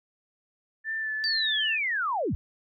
sine tone with vibrato, 1760 Hz, A6, in tune, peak -28 dBFS, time 0.84-1.79 s, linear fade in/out 50 ms, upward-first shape sine, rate 2.4 Hz, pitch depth 23 cents each way
sine linear sweep, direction down, 4699 to 44.2 Hz, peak -25 dBFS, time 1.24-2.35 s, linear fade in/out 0 ms
effects none

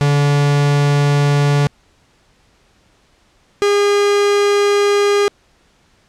45% pulse tone pair in turn, 143.9 / 407 Hz, D3 / G#4, -35 / -35 cents, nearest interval octave + tritone, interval 1800 cents, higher second, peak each -11 dBFS, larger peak neither, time 0.01-1.67 / 3.62-5.28 s, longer neither, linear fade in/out 0 ms, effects pink hiss -55 dBFS RMS until 6.08 s + low-pass 7000 Hz 12 dB/octave

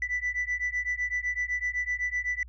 sine beating tone pair, 1975.5 / 1983.4 Hz, B6 / B6, 0 / +7 cents, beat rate 7.9 Hz, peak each -29 / -29 dBFS, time 0.02-2.43 s, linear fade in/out 2 ms, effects tanh soft clip ceiling -23 dBFS + added 60 Hz sine -44 dBFS peak until 2.48 s

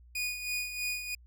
sawtooth tone with tremolo, 2464 Hz, D#7, 17 cents flat, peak -27 dBFS, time 0.15-1.15 s, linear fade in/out 5 ms, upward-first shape sine, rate 3.1 Hz, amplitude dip 60%, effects added 60 Hz sine -53 dBFS peak until 1.26 s

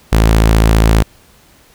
sawtooth tone, 54.9 Hz, A1, 3 cents flat, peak -3 dBFS, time 0.12-1.03 s, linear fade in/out 10 ms, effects pink hiss -47 dBFS RMS until 1.74 s

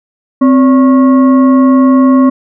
sine tone with frequency modulation, 260.8 Hz, C4, 5 cents flat, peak -3 dBFS, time 0.41-2.3 s, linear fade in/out 10 ms, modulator 832 Hz, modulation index 0.49, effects none

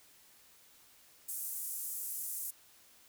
white band-pass noise, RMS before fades -40 dBFS, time 1.28-2.51 s, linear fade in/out 10 ms, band 8000 to 16000 Hz, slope 24 dB/octave, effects white hiss -62 dBFS RMS until 3.08 s

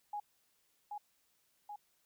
sine tone with echo, 829 Hz, G#5, 3 cents flat, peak -37 dBFS, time 0.13-0.2 s, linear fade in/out 5 ms, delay 780 ms, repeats 2, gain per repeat -3 dB, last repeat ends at 1.76 s, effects white hiss -75 dBFS RMS until 2.05 s

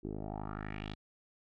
10% pulse tone with low-pass filter sweep, 51.91 Hz, G#1, in tune, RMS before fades -41 dBFS, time 0.03-0.95 s, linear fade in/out 20 ms, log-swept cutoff 350 to 3900 Hz, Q 3.5, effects none

